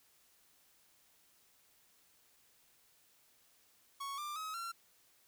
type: tone with pitch steps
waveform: 45% pulse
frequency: 1108.7 / 1188.3 / 1273.6 / 1365 Hz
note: C#6 / D6 / D#6 / F6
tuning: 0 / +20 / +40 / -40 cents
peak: -40 dBFS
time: 4-4.72 s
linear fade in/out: 10 ms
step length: 180 ms
effects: white hiss -69 dBFS RMS until 5.27 s